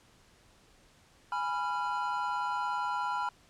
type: chord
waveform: triangle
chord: F diminished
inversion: first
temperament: equal with one note detuned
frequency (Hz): 830.6 / 987.8 / 1380.9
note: Ab5 / Cb6 / F6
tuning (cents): 0 / 0 / -20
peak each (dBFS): -34 / -31 / -34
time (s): 1.32-3.29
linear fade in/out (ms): 2
effects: pink hiss -62 dBFS RMS until 3.49 s + low-pass 9000 Hz 12 dB/octave